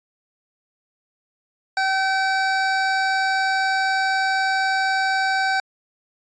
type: tone pair together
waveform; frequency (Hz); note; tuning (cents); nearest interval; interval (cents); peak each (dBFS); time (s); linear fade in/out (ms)
square; 768 / 1536; G5 / G6; -36 / -36; octave; 1200; -22; 1.77-5.6; 2
effects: resampled to 16000 Hz